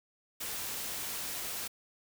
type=noise; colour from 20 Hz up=white; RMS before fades=-38 dBFS; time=0.4-1.68 s; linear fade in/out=10 ms; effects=none